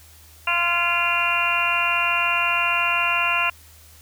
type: harmonic tone with a mistuned harmonic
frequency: 345.6 Hz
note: F4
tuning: 18 cents flat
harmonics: 2 / 3 / 4 / 5 / 6 / 7 / 8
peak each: -30 / -25 / -26 / -33 / -34 / -25 / -22 dBFS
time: 0.47-3.5 s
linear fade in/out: 5 ms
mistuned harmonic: 5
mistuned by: -19 cents
effects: added 78 Hz sine -49 dBFS peak until 4.01 s + white hiss -50 dBFS RMS until 4.01 s